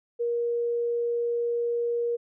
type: tone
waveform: sine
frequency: 473 Hz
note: A#4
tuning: 25 cents sharp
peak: -24 dBFS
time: 0.19-2.17 s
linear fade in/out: 20 ms
effects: none